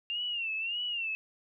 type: tone with vibrato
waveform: sine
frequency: 2768 Hz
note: F7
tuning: 16 cents flat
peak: -31 dBFS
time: 0.1-1.15 s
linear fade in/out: 0 ms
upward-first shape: sine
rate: 1.7 Hz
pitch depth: 110 cents each way
effects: none